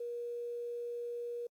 sine tone with quantisation, 477 Hz, A#4, 40 cents sharp, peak -37 dBFS, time 0-1.47 s, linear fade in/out 5 ms, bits 11, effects AAC 64 kbps

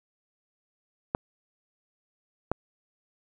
clicks, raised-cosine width 1 ms, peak -11 dBFS, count 2, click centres 1.149 / 2.516 s, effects none

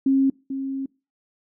sine tone pair in turn, 270 / 270 Hz, C#4 / C#4, -45 / -45 cents, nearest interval unison, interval 0 cents, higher neither, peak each -15 / -25 dBFS, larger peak first, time 0.06-0.3 / 0.5-0.86 s, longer second, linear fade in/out 5 ms, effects noise-tail reverb RT60 0.3 s tail -24 dB re dry

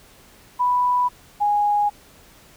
sine tone pair in turn, 987.8 / 826.1 Hz, B5 / G#5, 0 / -9 cents, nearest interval minor third, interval 309 cents, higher first, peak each -16 dBFS, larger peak neither, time 0.59-1.09 / 1.4-1.9 s, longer neither, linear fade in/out 20 ms, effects pink hiss -50 dBFS RMS until 2.56 s

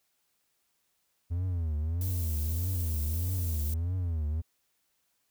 triangle tone with vibrato, 83.2 Hz, E2, 17 cents sharp, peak -26 dBFS, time 1.3-4.42 s, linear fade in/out 20 ms, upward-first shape triangle, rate 1.6 Hz, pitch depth 210 cents each way
violet noise, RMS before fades -40 dBFS, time 2.01-3.74 s, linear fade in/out 2 ms
effects white hiss -75 dBFS RMS until 5.3 s

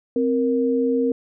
sine tone pair together, 261.6 / 467.7 Hz, C4 / A#4, 0 / +6 cents, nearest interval minor seventh, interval 1006 cents, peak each -20 dBFS, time 0.16-1.12 s, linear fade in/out 2 ms, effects none

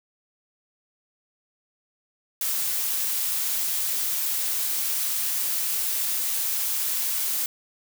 blue noise, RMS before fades -26 dBFS, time 2.41-7.46 s, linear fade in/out 2 ms, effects none

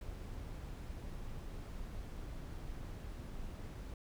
brown noise, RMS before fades -45 dBFS, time 0.01-3.94 s, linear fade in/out 2 ms, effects none

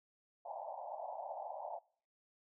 white band-pass noise, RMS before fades -45 dBFS, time 0.45-1.79 s, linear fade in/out 10 ms, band 570 to 920 Hz, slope 96 dB/octave, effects noise-tail reverb RT60 0.5 s tail -23 dB re dry

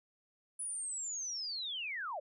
sine linear sweep, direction down, 10000 to 524 Hz, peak -37 dBFS, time 0.59-2.2 s, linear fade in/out 10 ms, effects none

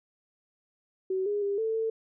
sine tone with pitch steps, 377.5 / 411.7 / 401.3 / 444.4 / 446.8 Hz, F#4 / G#4 / G4 / A4 / A4, +35 / -15 / +41 / +17 / +27 cents, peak -26 dBFS, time 1.1-1.9 s, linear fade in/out 5 ms, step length 160 ms, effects none

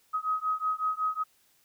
sine beating tone pair, 1262 / 1267.4 Hz, D#6 / D#6, +24 / +32 cents, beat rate 5.4 Hz, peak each -30 dBFS, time 0.13-1.24 s, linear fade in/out 20 ms, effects white hiss -66 dBFS RMS until 1.64 s

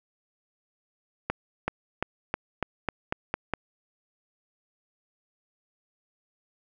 accelerating click train, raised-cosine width 0.5 ms, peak -11 dBFS, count 9, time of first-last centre 1.3-3.537 s, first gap 380 ms, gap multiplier 0.91, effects none

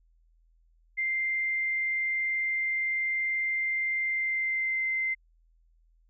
sine tone with pitch glide, 2093 to 2077 Hz, C7 to C7, 0 to -13 cents, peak -26 dBFS, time 0.97-5.15 s, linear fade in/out 20 ms, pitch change -13 cents, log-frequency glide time 4.02-4.85 s, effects added 41 Hz sine -61 dBFS peak until 6.09 s

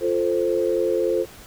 sine chord, F major, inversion none, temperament equal, 349.2 / 440 / 523.3 Hz, F4 / A4 / C5, 0 / 0 / 0 cents, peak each -23 dBFS, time 0-1.26 s, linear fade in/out 50 ms, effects pink hiss -44 dBFS RMS until 1.46 s

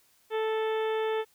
harmonic tone, 439.2 Hz, A4, 3 cents flat, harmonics 1 / 2 / 3 / 4 / 5 / 6 / 7 / 8, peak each -27 / -35 / -41 / -41 / -45 / -47 / -48 / -47 dBFS, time 0.3-1.25 s, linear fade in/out 50 ms, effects white hiss -65 dBFS RMS until 1.34 s

